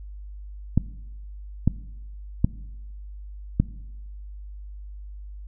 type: clicks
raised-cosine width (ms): 5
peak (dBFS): -5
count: 4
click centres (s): 0.776 / 1.676 / 2.445 / 3.6
effects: noise-tail reverb RT60 1.0 s tail -19 dB re dry + added 50 Hz sine -36 dBFS peak until 5.47 s